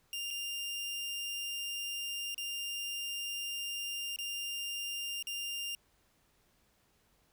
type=tone with dropouts; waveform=sawtooth; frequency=2798 Hz; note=F7; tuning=3 cents sharp; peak=-33 dBFS; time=0.13-5.75 s; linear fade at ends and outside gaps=1 ms; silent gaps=0.305-0.309 / 2.345-2.379 / 4.161-4.187 / 5.226-5.27 s; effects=pink hiss -71 dBFS RMS until 7.32 s